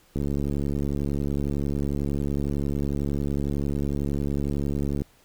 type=click train; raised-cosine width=3 ms; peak=-15 dBFS; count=346; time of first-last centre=0.16-5.019 s; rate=71 Hz; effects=pink hiss -59 dBFS RMS until 5.24 s